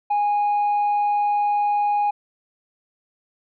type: tone with tanh clipping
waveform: sine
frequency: 825 Hz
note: G#5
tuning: 12 cents flat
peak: -18 dBFS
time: 0.1-2.11 s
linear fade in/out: 10 ms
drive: 1 dB
effects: none